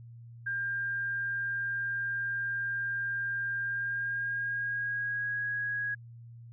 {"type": "tone with pitch glide", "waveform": "sine", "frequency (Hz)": [1600, 1655.5], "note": ["G6", "G#6"], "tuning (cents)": [35, -6], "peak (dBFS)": -30, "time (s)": [0.46, 5.95], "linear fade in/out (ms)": 10, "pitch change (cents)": 59, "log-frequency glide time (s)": [3.63, 5.44], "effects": ["added 117 Hz sine -46 dBFS peak until 6.52 s"]}